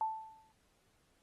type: tone with exponential decay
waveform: sine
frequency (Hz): 880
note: A5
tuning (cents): 0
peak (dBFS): -29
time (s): 0.01-0.52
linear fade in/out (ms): 1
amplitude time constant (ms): 110
effects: pink hiss -74 dBFS RMS until 1.22 s + AAC 32 kbps